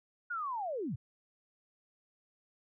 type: linear sweep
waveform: sine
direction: down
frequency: 1472 to 91 Hz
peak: -34 dBFS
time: 0.3-0.96 s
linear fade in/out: 10 ms
effects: none